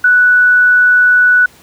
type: tone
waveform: sine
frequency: 1480 Hz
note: F#6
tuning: in tune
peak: -5 dBFS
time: 0.04-1.46 s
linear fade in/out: 5 ms
effects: pink hiss -43 dBFS RMS until 1.62 s + high-pass 60 Hz 12 dB/octave